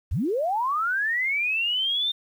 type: linear sweep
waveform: sine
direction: up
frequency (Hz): 49.56 to 3639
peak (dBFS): -22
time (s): 0.11-2.12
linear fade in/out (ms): 10
effects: 9-bit